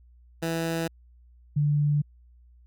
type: tone pair in turn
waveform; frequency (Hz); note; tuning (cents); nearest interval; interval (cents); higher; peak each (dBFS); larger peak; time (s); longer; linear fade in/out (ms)
15% pulse / sine; 164.81 / 146.83; E3 / D3; 0 / 0; major second; 200; first; -20; neither; 0.42-0.88 / 1.56-2.02; neither; 10
effects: added 60 Hz sine -52 dBFS peak until 2.66 s